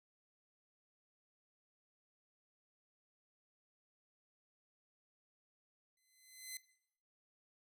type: tone with exponential growth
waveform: 10% pulse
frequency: 2042 Hz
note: C7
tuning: 43 cents flat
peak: -33 dBFS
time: 5.97-6.57 s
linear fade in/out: 2 ms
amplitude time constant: 130 ms
effects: noise-tail reverb RT60 0.7 s tail -17 dB re dry